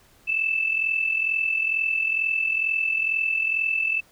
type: tone with amplitude modulation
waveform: sine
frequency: 2637 Hz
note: E7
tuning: in tune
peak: -18 dBFS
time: 0.27-4.01 s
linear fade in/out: 20 ms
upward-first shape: sine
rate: 42.2 Hz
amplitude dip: 65%
effects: pink hiss -57 dBFS RMS until 4.11 s